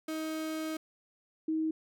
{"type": "tone pair in turn", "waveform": ["35% pulse", "sine"], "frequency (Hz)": [315.4, 316.7], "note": ["D#4", "D#4"], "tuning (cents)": [24, 31], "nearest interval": "unison", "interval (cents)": 7, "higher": "second", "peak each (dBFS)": [-32, -28], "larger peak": "second", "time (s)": [[0.08, 0.77], [1.48, 1.71]], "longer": "first", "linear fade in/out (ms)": 5, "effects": []}